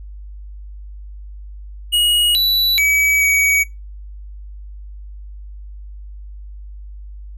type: tone with pitch steps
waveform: square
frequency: 2892 / 3951 / 2280 / 2261 Hz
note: F#7 / B7 / C#7 / C#7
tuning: -40 / 0 / +48 / +34 cents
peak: -13 dBFS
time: 1.92-3.64 s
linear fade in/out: 20 ms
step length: 430 ms
effects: noise-tail reverb RT60 0.2 s tail -20 dB re dry + added 50 Hz sine -31 dBFS peak until 7.37 s